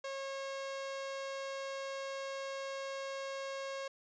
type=tone; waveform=sawtooth; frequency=544 Hz; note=C#5; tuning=33 cents flat; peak=-35 dBFS; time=0.04-3.88 s; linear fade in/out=5 ms; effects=resampled to 16000 Hz